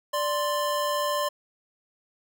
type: tone pair together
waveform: square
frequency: 587.3 / 1046.4 Hz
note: D5 / C6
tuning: 0 / 0 cents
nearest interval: minor seventh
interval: 1000 cents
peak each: -28 dBFS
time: 0.13-1.29 s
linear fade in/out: 10 ms
effects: none